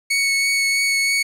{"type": "tone with vibrato", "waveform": "sawtooth", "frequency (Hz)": 2217, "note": "C#7", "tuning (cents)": 0, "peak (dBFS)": -13, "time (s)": [0.1, 1.23], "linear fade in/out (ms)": 10, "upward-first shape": "triangle", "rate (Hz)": 3.1, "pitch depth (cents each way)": 12, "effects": ["low-pass 11000 Hz 12 dB/octave", "8-bit"]}